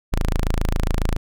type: tone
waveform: sawtooth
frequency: 27.3 Hz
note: A0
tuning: 13 cents flat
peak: -14 dBFS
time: 0.12-1.17 s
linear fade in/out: 10 ms
effects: none

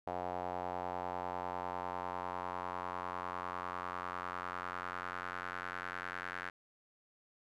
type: tone with band-pass filter sweep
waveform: sawtooth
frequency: 90 Hz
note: F#2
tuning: 47 cents flat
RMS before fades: -41 dBFS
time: 0.07-6.5 s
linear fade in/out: 5 ms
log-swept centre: 730 to 1600 Hz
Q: 3.1
effects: none

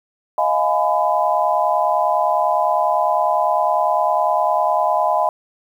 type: chord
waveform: sine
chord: F half-diminished seventh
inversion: third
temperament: just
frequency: 628.6 / 698.5 / 838.1 / 1005.8 Hz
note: Eb5 / F5 / Ab5 / Cb6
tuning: +18 / 0 / +16 / +31 cents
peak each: -20 dBFS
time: 0.38-5.29 s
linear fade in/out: 2 ms
effects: 8-bit

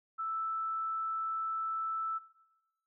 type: tone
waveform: sine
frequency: 1319 Hz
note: E6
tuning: 1 cent sharp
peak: -33 dBFS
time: 0.18-2.19 s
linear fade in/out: 20 ms
effects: noise-tail reverb RT60 1.0 s tail -18 dB re dry

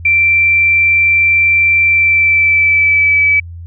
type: tone with pitch glide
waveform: sine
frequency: 2349 to 2297 Hz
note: D7 to D7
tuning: 0 to -39 cents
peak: -7 dBFS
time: 0.05-3.4 s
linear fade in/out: 5 ms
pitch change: -39 cents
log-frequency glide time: 1.84-3.21 s
effects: added 85 Hz sine -26 dBFS peak until 3.66 s

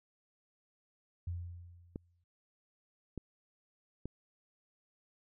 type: tone with exponential decay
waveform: sine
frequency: 87 Hz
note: F2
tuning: 6 cents flat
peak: -34 dBFS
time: 1.27-2.24 s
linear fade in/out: 5 ms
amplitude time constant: 210 ms
type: clicks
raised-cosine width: 3 ms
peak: -27 dBFS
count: 3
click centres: 1.959 / 3.177 / 4.056 s
effects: none

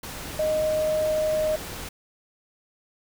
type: tone in noise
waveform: sine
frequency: 620 Hz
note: D#5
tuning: 6 cents flat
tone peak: -21 dBFS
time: 0.39-1.56 s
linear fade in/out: 5 ms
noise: pink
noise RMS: -36 dBFS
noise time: 0.03-1.89 s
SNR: +12 dB
effects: none

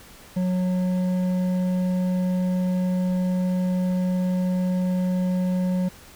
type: tone with hard clipping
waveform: sine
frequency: 182.7 Hz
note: F#3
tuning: 22 cents flat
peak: -22 dBFS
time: 0.36-5.89 s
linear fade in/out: 10 ms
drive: 7 dB
effects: pink hiss -47 dBFS RMS until 6.15 s

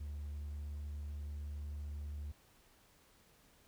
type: tone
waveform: triangle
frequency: 73.42 Hz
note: D2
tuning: in tune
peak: -38 dBFS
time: 0-2.32 s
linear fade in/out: 10 ms
effects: tanh soft clip ceiling -34 dBFS + pink hiss -67 dBFS RMS until 3.67 s

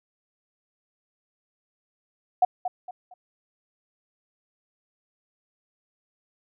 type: tone with echo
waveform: sine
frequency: 729 Hz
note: F#5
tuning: 26 cents flat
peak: -14 dBFS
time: 2.42-2.45 s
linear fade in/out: 5 ms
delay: 230 ms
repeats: 3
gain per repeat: -10 dB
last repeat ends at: 3.14 s
effects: none

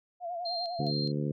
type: tone with vibrato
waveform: sine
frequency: 695 Hz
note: F5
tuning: 9 cents flat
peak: -33 dBFS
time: 0.2-0.92 s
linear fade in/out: 50 ms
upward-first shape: sine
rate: 9.9 Hz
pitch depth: 66 cents each way
type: tone with tremolo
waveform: sine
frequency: 4183 Hz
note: C8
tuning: 1 cent flat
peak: -33 dBFS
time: 0.45-1.12 s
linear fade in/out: 10 ms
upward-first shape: square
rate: 2.4 Hz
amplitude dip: 70%
type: harmonic tone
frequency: 73.3 Hz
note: D2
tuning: 3 cents flat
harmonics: 2 / 3 / 4 / 5 / 6 / 7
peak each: -31 / -35 / -37 / -39 / -41 / -42 dBFS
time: 0.79-1.32 s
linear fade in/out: 5 ms
effects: none

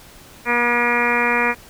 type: harmonic tone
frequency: 240 Hz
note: B3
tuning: 49 cents flat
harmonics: 1 / 2 / 3 / 4 / 5 / 6 / 7 / 8 / 9 / 10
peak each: -26 / -24 / -29 / -23 / -26 / -26 / -26 / -23 / -26 / -22 dBFS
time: 0.45-1.55 s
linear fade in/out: 50 ms
effects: pink hiss -44 dBFS RMS until 1.69 s

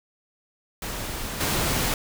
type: noise with level steps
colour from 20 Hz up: pink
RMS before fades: -32 / -24 dBFS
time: 0.82-1.94 s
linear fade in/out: 2 ms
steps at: 1.4 s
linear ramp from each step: 10 ms
effects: none

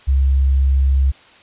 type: tone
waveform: sine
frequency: 67.4 Hz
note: C#2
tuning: 48 cents flat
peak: -11 dBFS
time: 0.07-1.12 s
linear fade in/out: 20 ms
effects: white hiss -46 dBFS RMS until 1.42 s + resampled to 8000 Hz

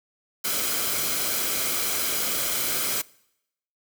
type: noise with comb filter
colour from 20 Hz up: white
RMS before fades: -26 dBFS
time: 0.44-3.02 s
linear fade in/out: 10 ms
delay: 1.1 ms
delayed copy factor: -0.5
effects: noise-tail reverb RT60 0.8 s tail -23 dB re dry

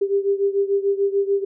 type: beating tone pair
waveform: sine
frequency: 395.4 / 402.2 Hz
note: G4 / G4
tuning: +15 / +44 cents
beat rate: 6.8 Hz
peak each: -19 / -22 dBFS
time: 0.01-1.45 s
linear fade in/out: 10 ms
effects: none

